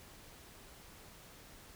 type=silence; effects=pink hiss -56 dBFS RMS until 1.75 s